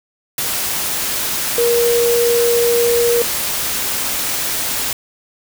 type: tone in noise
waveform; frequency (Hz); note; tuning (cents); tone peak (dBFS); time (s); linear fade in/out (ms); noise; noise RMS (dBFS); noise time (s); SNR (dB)
sine; 473.4; A#4; +27; -12; 1.58-3.22; 2; white; -20; 0.38-4.93; +5
effects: none